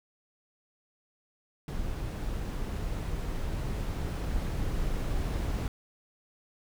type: noise with level ramp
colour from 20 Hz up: brown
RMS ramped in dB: -34 to -30 dBFS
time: 1.68-5.68 s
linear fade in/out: 2 ms
effects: none